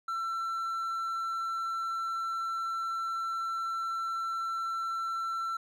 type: tone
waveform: triangle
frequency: 1344 Hz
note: E6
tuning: 33 cents sharp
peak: -29 dBFS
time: 0.08-5.57 s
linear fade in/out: 5 ms
effects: none